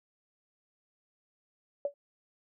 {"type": "tone with exponential decay", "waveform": "sine", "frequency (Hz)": 570, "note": "C#5", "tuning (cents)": 48, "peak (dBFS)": -24, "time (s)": [1.85, 1.94], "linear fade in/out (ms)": 2, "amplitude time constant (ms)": 18, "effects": []}